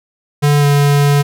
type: tone with pitch glide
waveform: square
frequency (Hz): 145.6 to 143.43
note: D3 to D3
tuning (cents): -15 to -41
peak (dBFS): -9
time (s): 0.42-1.23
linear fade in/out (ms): 20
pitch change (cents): -26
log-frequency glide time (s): 0.59-0.65
effects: none